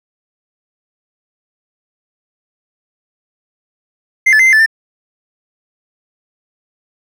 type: tone with pitch steps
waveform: triangle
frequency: 2087 / 1738 / 2069 / 2082 / 1751 / 1790 Hz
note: C7 / A6 / C7 / C7 / A6 / A6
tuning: -5 / -22 / -20 / -9 / -9 / +29 cents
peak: -4 dBFS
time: 4.26-4.662 s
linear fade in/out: 10 ms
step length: 67 ms
effects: none